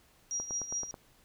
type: tone with tremolo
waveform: sine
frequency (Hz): 5720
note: F8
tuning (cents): +41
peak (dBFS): -30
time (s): 0.31-0.91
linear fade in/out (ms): 0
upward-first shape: triangle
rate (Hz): 4.9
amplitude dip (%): 80
type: click train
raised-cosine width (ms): 1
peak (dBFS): -28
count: 6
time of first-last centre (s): 0.4-0.942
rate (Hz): 9.23
effects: pink hiss -64 dBFS RMS until 1.24 s